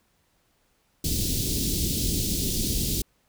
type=band-stop noise; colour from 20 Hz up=pink; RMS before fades=-26 dBFS; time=1.04-3.02 s; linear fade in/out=5 ms; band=350 to 3700 Hz; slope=24 dB/octave; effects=pink hiss -68 dBFS RMS until 3.28 s